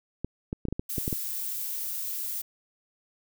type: clicks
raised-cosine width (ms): 3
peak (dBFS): -17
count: 9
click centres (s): 0.246 / 0.529 / 0.653 / 0.685 / 0.726 / 0.795 / 0.982 / 1.079 / 1.128
type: noise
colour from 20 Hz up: violet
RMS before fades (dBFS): -33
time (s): 0.89-2.42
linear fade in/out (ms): 10
effects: none